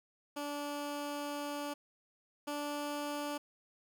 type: tone pair in turn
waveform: 15% pulse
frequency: 290 / 291.7 Hz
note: D4 / D4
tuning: -22 / -12 cents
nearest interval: unison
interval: 10 cents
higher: second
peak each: -31 / -30 dBFS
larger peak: second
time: 0.36-1.74 / 2.47-3.38 s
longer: first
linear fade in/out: 10 ms
effects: none